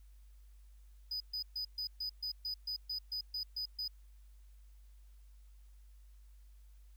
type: tone bursts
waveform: triangle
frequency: 4978 Hz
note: D#8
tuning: in tune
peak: -35 dBFS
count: 13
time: 1.11-3.879 s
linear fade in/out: 5 ms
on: 93 ms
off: 130 ms
effects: added 50 Hz sine -55 dBFS peak until 6.96 s + white hiss -75 dBFS RMS until 6.96 s